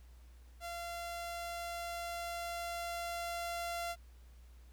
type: tone with level ramp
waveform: sawtooth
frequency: 687 Hz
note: F5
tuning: 29 cents flat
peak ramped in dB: -37 to -33 dBFS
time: 0.6-3.96 s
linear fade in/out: 50 ms
effects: added 60 Hz sine -54 dBFS peak until 4.72 s + pink hiss -69 dBFS RMS until 4.72 s